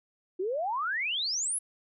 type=exponential sweep; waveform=sine; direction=up; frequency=350 to 11200 Hz; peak=-28 dBFS; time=0.39-1.59 s; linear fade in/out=10 ms; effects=none